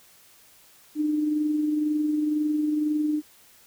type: tone with amplitude modulation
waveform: sine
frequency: 302 Hz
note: D4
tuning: 48 cents sharp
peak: -20 dBFS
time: 0.95-3.22 s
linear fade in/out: 50 ms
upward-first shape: sine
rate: 22 Hz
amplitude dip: 35%
effects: white hiss -55 dBFS RMS until 3.66 s